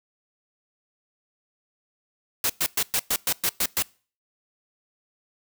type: noise bursts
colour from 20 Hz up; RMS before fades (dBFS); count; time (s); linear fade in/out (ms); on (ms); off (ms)
white; -23; 9; 2.44-3.824; 2; 56; 110
effects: noise-tail reverb RT60 0.4 s tail -24 dB re dry